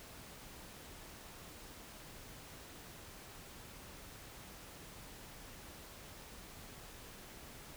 silence, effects pink hiss -53 dBFS RMS until 7.76 s

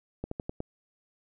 slowing click train, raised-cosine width 2 ms, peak -20 dBFS, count 5, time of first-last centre 0.24-0.604 s, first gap 74 ms, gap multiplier 1.14, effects none

